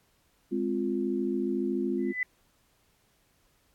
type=chord; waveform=sine; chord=F minor; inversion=first; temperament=equal; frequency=207.7 / 261.6 / 349.2 Hz; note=Ab3 / C4 / F4; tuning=0 / 0 / 0 cents; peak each=-32 / -31 / -30 dBFS; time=0.51-2.13 s; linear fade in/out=20 ms
type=tone with exponential growth; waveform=sine; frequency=2000 Hz; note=B6; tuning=21 cents sharp; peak=-23 dBFS; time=1.98-2.23 s; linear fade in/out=2 ms; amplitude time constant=54 ms
effects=pink hiss -68 dBFS RMS until 3.74 s + AAC 64 kbps